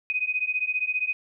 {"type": "beating tone pair", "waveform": "sine", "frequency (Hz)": [2495, 2510], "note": ["D#7", "D#7"], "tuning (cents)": [4, 15], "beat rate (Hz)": 15, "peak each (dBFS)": [-27, -27], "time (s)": [0.1, 1.13], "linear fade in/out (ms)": 0, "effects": []}